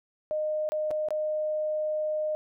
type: tone with dropouts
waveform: sine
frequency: 614 Hz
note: D#5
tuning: 23 cents flat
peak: -26 dBFS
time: 0.31-2.35 s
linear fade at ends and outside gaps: 0 ms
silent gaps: 0.69-0.72 / 0.907-0.912 / 1.086-1.106 s
effects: none